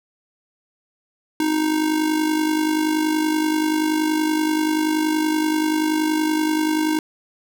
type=tone with amplitude modulation; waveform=square; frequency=311.1 Hz; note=D#4; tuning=in tune; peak=-16 dBFS; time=1.4-6.99 s; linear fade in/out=2 ms; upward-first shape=sine; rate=50.5 Hz; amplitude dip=55%; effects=none